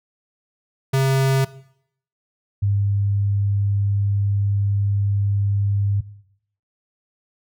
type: tone pair in turn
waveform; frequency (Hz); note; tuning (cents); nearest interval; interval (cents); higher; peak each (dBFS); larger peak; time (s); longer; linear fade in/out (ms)
square / sine; 134.3 / 100.61; C3 / G2; +46 / +46; perfect fourth; 500; first; -16; neither; 0.93-1.45 / 2.62-6.01; second; 10
effects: noise-tail reverb RT60 0.7 s tail -18 dB re dry